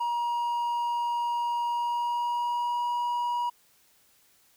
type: tone with pitch glide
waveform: triangle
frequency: 951 to 962.1 Hz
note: A#5 to B5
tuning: +34 to -46 cents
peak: -24 dBFS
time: 0-3.5 s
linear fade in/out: 10 ms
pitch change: +20 cents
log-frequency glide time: 1.66-2.85 s
effects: white hiss -63 dBFS RMS until 4.56 s